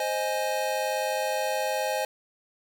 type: chord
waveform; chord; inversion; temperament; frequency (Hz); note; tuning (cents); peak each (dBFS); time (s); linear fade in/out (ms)
square; Ab major; first; equal; 523.3 / 622.3 / 830.6; C5 / Eb5 / Ab5; 0 / 0 / 0; -31; 0-2.05; 2
effects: 10-bit